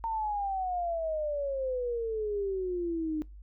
sine exponential sweep, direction down, 918 to 302.6 Hz, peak -29 dBFS, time 0.04-3.22 s, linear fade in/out 0 ms, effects noise-tail reverb RT60 0.2 s tail -22 dB re dry + added 50 Hz sine -45 dBFS peak until 3.42 s

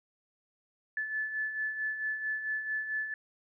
sine beating tone pair, 1733 / 1737.5 Hz, A6 / A6, -27 / -22 cents, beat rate 4.5 Hz, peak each -40 / -32 dBFS, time 0.97-3.14 s, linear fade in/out 2 ms, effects none

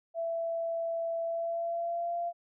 sine tone with pitch glide, 666 to 688.7 Hz, E5 to F5, +18 to -24 cents, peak -30 dBFS, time 0.14-2.33 s, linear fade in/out 50 ms, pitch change +58 cents, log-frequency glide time 1.23-2.16 s, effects none

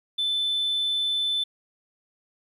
sine tone, 3520 Hz, A7, in tune, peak -21 dBFS, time 0.18-1.44 s, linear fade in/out 10 ms, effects tanh soft clip ceiling -20 dBFS + 10-bit

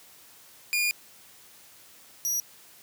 sawtooth tone pair in turn, 2427 / 5789 Hz, D#7 / F#8, -44 / -39 cents, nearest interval octave + minor third, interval 1505 cents, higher second, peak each -20 / -23 dBFS, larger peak first, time 0.73-0.91 / 2.25-2.4 s, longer first, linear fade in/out 0 ms, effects white hiss -53 dBFS RMS until 2.82 s + high-pass 60 Hz 12 dB/octave

